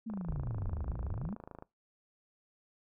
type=exponential two-way sweep; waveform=sine; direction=down then up; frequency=230.9 to 55 to 230.9 Hz; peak=-36 dBFS; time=0.06-1.35 s; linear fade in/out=10 ms; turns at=1 s
type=click train; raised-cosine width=1 ms; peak=-32 dBFS; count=42; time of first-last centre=0.1-1.624 s; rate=26.9 Hz
type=low-pass noise; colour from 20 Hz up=pink; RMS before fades=-40 dBFS; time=0.28-1.31 s; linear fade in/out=2 ms; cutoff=140 Hz; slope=12 dB/octave
effects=noise-tail reverb RT60 0.2 s tail -22 dB re dry